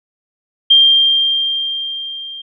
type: tone with level ramp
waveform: sine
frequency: 3186 Hz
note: G7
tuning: 27 cents sharp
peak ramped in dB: -4 to -27 dBFS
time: 0.7-2.42 s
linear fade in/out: 10 ms
effects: none